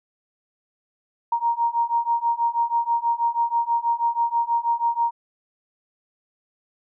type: beating tone pair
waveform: sine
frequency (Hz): 932.3 / 938.5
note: A#5 / A#5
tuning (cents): 0 / +11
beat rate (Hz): 6.2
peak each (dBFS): -23 / -22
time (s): 1.32-5.11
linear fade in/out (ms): 5
effects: none